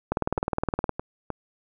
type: two click trains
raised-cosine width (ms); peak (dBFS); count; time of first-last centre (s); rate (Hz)
1; -15 / -10; 4 / 16; 0.38-1.303 / 0.12-0.893; 3.25 / 19.4
effects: none